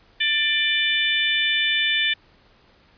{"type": "harmonic tone with a mistuned harmonic", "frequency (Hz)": 591, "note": "D5", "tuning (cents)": 11, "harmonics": [3, 4, 5, 6], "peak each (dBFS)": [-24, -24, -24, -24], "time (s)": [0.2, 2.14], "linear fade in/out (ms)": 10, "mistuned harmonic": 5, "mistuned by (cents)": 19, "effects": ["pink hiss -56 dBFS RMS until 2.97 s", "resampled to 11025 Hz"]}